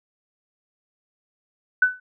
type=tone with exponential decay; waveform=sine; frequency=1500 Hz; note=F#6; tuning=23 cents sharp; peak=-10 dBFS; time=1.82-2 s; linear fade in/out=5 ms; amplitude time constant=39 ms; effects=none